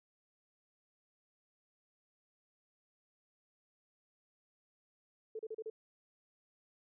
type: tone bursts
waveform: sine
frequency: 440 Hz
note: A4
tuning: in tune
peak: -39 dBFS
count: 5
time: 5.35-5.7 s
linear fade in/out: 5 ms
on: 42 ms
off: 35 ms
effects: none